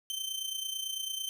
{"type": "tone with amplitude modulation", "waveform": "sawtooth", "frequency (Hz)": 3100, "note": "G7", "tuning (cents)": -20, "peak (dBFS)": -28, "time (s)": [0.1, 1.29], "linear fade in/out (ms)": 0, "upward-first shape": "sine", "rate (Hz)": 29, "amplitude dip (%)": 65, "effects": []}